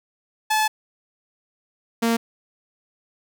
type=tone pair in turn; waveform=sawtooth; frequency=864 / 230.3 Hz; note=A5 / A#3; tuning=-32 / -21 cents; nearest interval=octave + major seventh; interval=2289 cents; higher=first; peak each=-14 dBFS; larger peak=neither; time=0.5-0.68 / 2.02-2.17 s; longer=first; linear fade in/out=10 ms; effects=none